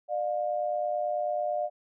sine tone pair together, 601 / 710.1 Hz, D5 / F5, +40 / +29 cents, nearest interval minor third, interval 289 cents, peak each -29 / -30 dBFS, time 0.08-1.7 s, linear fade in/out 50 ms, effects none

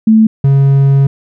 sine / triangle tone pair in turn, 220 / 137.86 Hz, A3 / C#3, 0 / -9 cents, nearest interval minor sixth, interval 809 cents, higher first, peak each -3 dBFS, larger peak neither, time 0.07-0.27 / 0.44-1.07 s, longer second, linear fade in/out 5 ms, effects none

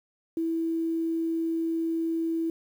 sine tone with quantisation, 328.5 Hz, E4, 6 cents flat, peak -25 dBFS, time 0.37-2.5 s, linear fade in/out 2 ms, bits 9, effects none

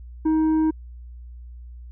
triangle tone with tanh clipping, 314.9 Hz, D#4, 21 cents sharp, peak -18 dBFS, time 0.25-0.71 s, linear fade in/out 10 ms, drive 10 dB, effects added 60 Hz sine -37 dBFS peak until 1.91 s

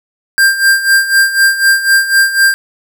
square tone with tremolo, 1589 Hz, G6, 23 cents sharp, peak -5 dBFS, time 0.38-2.54 s, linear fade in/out 0 ms, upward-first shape sine, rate 4 Hz, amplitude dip 75%, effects none

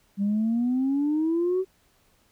sine exponential sweep, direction up, 196 to 382.8 Hz, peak -20 dBFS, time 0.17-1.65 s, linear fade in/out 50 ms, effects tanh soft clip ceiling -18 dBFS + pink hiss -64 dBFS RMS until 2.31 s

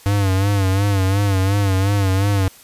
square tone with vibrato, 98 Hz, G2, in tune, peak -15 dBFS, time 0.06-2.48 s, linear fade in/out 0 ms, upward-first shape sine, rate 2.8 Hz, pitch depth 71 cents each way, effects white hiss -45 dBFS RMS until 2.63 s + resampled to 32000 Hz

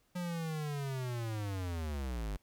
square linear sweep, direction down, 180 to 47.07 Hz, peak -36 dBFS, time 0.15-2.37 s, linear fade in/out 10 ms, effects pink hiss -73 dBFS RMS until 2.42 s

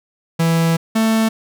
45% pulse tone pair in turn, 165.1 / 222.2 Hz, E3 / A3, +3 / +17 cents, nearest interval perfect fourth, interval 514 cents, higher second, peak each -13 dBFS, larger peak neither, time 0.39-0.77 / 0.95-1.29 s, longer first, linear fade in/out 10 ms, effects none

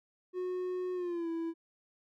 triangle tone with pitch glide, 364.8 to 330.7 Hz, F#4 to E4, -24 to +6 cents, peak -31 dBFS, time 0.33-1.54 s, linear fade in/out 50 ms, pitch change -170 cents, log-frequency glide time 0.94-1.29 s, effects none

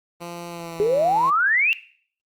10% pulse tone with pitch glide, 172.1 to 164.33 Hz, F3 to E3, -25 to -5 cents, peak -24 dBFS, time 0.2-1.31 s, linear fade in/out 20 ms, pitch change -80 cents, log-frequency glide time 0.49-0.85 s
sine exponential sweep, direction up, 399.8 to 2800 Hz, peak -16 dBFS, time 0.8-1.73 s, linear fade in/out 0 ms
effects noise-tail reverb RT60 0.5 s tail -17 dB re dry + Opus 32 kbps

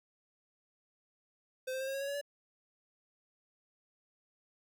square tone with pitch steps, 516 / 523.8 / 531.7 / 539.8 / 547.9 / 556.2 / 564.7 / 573.2 Hz, C5 / C5 / C5 / C#5 / C#5 / C#5 / C#5 / D5, -24 / +2 / +28 / -46 / -20 / +6 / +32 / -42 cents, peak -36 dBFS, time 1.67-2.214 s, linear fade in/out 10 ms, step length 68 ms, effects none

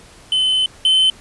triangle tone pair in turn, 3046 / 3064 Hz, F#7 / G7, +50 / -40 cents, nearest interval unison, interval 10 cents, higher second, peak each -12 / -9 dBFS, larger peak second, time 0.32-0.66 / 0.85-1.1 s, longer first, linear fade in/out 2 ms, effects pink hiss -44 dBFS RMS until 1.2 s + resampled to 24000 Hz

